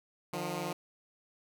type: tone pair together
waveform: 10% pulse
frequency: 153 / 177.07 Hz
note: D#3 / F3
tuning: -29 / +24 cents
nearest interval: minor third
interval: 253 cents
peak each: -30 / -28 dBFS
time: 0.33-0.73 s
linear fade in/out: 5 ms
effects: none